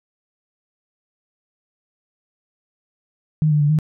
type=tone with pitch steps; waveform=sine; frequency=154.5 / 149.5 / 146.2 / 154.2 Hz; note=D#3 / D3 / D3 / D#3; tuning=-12 / +31 / -7 / -15 cents; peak=-13 dBFS; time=3.42-3.788 s; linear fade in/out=0 ms; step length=92 ms; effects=none